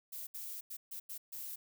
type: noise bursts at uneven times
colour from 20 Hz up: violet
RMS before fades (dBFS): -44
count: 6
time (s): 0.12-0.27 / 0.34-0.61 / 0.7-0.77 / 0.91-1 / 1.09-1.18 / 1.32-1.56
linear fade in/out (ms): 10
effects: none